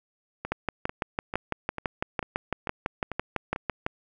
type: two click trains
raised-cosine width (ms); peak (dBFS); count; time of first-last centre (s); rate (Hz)
0.5; -17 / -11; 8 / 21; 0.45-3.561 / 0.52-3.864; 2.25 / 5.98
effects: none